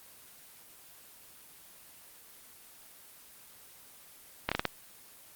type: slowing click train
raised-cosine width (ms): 0.3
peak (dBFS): -11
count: 5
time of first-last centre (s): 4.49-4.653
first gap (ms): 26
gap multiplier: 1.31
effects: white hiss -54 dBFS RMS until 5.35 s + Opus 24 kbps